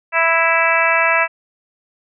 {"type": "harmonic tone", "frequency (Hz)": 330, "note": "E4", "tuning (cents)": 2, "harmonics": [2, 3, 4, 5, 6, 7, 8], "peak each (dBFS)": [-20, -20, -20, -20, -20, -20, -20], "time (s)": [0.12, 1.28], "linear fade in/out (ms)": 50, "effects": []}